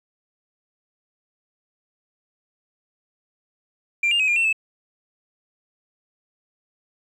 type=tone with pitch steps; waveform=sine; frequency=2374 / 2807 / 2541 / 2408 / 2701 / 2612 Hz; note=D7 / F7 / D#7 / D7 / E7 / E7; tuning=+18 / +8 / +36 / +43 / +42 / -17 cents; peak=-15 dBFS; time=4.03-4.528 s; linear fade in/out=5 ms; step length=83 ms; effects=tanh soft clip ceiling -15 dBFS + 9-bit